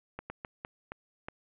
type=slowing click train; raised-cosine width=0.5 ms; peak=-23 dBFS; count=6; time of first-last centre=0.19-1.285 s; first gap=110 ms; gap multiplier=1.35; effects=resampled to 8000 Hz + 9-bit